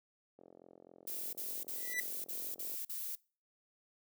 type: click train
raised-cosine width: 2 ms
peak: -38 dBFS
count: 104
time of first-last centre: 0.39-2.742 s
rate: 43.8 Hz
type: noise bursts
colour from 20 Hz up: violet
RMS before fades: -41 dBFS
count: 7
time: 1.07-3.154 s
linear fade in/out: 5 ms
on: 260 ms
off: 44 ms
type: tone with exponential growth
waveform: 45% pulse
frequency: 1975.5 Hz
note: B6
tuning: in tune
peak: -31 dBFS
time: 1.73-2 s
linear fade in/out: 2 ms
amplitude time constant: 57 ms
effects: noise-tail reverb RT60 0.4 s tail -25 dB re dry + high-pass 400 Hz 12 dB/octave